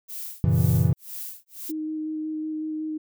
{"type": "noise with tremolo", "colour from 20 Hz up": "violet", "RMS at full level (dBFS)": -34, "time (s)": [0.08, 1.72], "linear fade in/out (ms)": 20, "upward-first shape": "sine", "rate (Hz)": 2, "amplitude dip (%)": 100}
{"type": "chord", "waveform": "triangle", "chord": "F# dominant seventh", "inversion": "none", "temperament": "equal with one note detuned", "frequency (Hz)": [92.5, 116.54, 135.82, 164.81], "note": ["F#2", "A#2", "C#3", "E3"], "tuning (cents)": [0, 0, -35, 0], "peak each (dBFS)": -21, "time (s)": [0.44, 0.93], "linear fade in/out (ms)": 0}
{"type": "tone with vibrato", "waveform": "sine", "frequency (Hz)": 311.1, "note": "D#4", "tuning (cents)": 0, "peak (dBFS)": -27, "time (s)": [1.69, 2.98], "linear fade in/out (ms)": 10, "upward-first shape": "square", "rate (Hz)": 5.4, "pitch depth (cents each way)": 8}
{"effects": []}